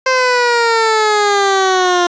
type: exponential sweep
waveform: 15% pulse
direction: down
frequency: 523.3 to 349.2 Hz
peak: -4 dBFS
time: 0.06-2.07 s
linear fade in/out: 5 ms
effects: resampled to 16000 Hz + 7-bit